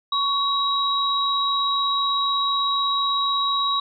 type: tone pair together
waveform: sine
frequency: 1116 / 3842 Hz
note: C#6 / B7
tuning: +11 / -48 cents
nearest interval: octave + major sixth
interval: 2141 cents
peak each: -22 dBFS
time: 0.12-3.8 s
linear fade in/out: 5 ms
effects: none